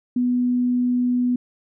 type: tone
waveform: sine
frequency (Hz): 246.9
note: B3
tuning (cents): 0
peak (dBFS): -17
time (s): 0.16-1.36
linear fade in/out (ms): 5
effects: none